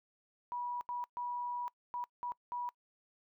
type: tone bursts at uneven times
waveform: sine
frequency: 972 Hz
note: B5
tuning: 28 cents flat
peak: -36 dBFS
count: 6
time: 0.52-0.81 / 0.89-1.04 / 1.17-1.68 / 1.94-2.04 / 2.23-2.32 / 2.52-2.69 s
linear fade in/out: 0 ms
effects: noise-tail reverb RT60 0.1 s tail -23 dB re dry